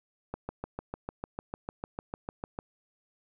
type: click train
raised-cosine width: 1 ms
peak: -21 dBFS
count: 16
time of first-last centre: 0.34-2.589 s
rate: 6.67 Hz
effects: none